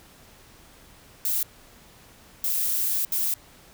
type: noise bursts at uneven times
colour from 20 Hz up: violet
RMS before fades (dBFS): -25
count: 3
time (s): 1.25-1.43 / 2.44-3.05 / 3.12-3.34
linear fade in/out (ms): 2
effects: pink hiss -52 dBFS RMS until 3.73 s